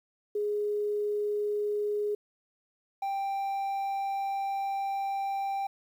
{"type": "tone pair in turn", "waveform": ["sine", "triangle"], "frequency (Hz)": [415.8, 786.7], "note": ["G#4", "G5"], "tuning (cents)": [2, 6], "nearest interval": "major seventh", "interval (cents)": 1104, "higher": "second", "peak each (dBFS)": -27, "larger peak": "neither", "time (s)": [[0.35, 2.15], [3.02, 5.67]], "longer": "second", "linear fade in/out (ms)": 5, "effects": ["10-bit"]}